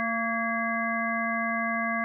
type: harmonic tone with a mistuned harmonic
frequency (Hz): 228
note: A#3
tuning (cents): -38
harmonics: 1 / 3 / 5 / 7 / 9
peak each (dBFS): -32 / -32 / -32 / -32 / -32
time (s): 0-2.04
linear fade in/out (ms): 0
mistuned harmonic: 7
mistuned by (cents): +55
effects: none